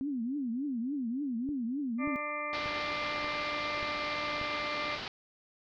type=tone with vibrato; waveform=sine; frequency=257.9 Hz; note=C4; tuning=25 cents flat; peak=-31 dBFS; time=0.01-2.16 s; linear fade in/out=0 ms; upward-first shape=triangle; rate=3.5 Hz; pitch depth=270 cents each way
type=click train; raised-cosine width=3 ms; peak=-31 dBFS; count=6; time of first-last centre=1.49-4.414 s; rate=1.71 Hz
type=harmonic tone; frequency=296.8 Hz; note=D4; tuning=18 cents sharp; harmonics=1 / 2 / 3 / 4 / 6 / 7 / 8; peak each=-47 / -40 / -49 / -37 / -49 / -39 / -42 dBFS; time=1.98-4.99 s; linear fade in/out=50 ms
type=low-pass noise; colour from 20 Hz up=white; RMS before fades=-40 dBFS; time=2.53-5.08 s; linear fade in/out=2 ms; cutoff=4700 Hz; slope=48 dB/octave
effects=none